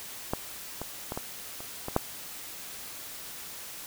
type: clicks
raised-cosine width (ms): 1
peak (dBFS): -13 / -20 / -19 / -18 / -27 / -19 / -8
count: 7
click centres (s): 0.335 / 0.816 / 1.121 / 1.175 / 1.605 / 1.884 / 1.964
effects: white hiss -42 dBFS RMS until 3.86 s